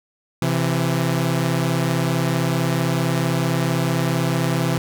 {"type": "tone pair together", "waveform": "sawtooth", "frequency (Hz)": [131.1, 166.64], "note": ["C3", "E3"], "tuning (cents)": [4, 19], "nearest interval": "major third", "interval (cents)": 415, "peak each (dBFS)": [-17, -17], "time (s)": [0.42, 4.78], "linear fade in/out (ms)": 2, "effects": []}